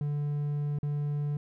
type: tone with dropouts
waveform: triangle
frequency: 146.2 Hz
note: D3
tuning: 7 cents flat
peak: -26 dBFS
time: 0.01-1.37 s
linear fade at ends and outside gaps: 2 ms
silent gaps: 0.787-0.83 s
effects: none